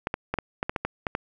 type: clicks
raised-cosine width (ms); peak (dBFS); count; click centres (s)
0.5; -11; 10; 0.071 / 0.141 / 0.34 / 0.387 / 0.629 / 0.695 / 0.762 / 0.85 / 1.068 / 1.151
effects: none